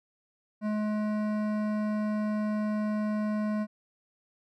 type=tone with hard clipping; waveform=sine; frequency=212.1 Hz; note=G#3; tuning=37 cents sharp; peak=-29 dBFS; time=0.61-3.67 s; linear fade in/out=50 ms; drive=14 dB; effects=none